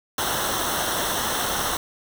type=noise with comb filter; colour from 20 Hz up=pink; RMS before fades=-25 dBFS; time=0.18-1.77 s; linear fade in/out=2 ms; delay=0.42 ms; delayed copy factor=-0.75; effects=none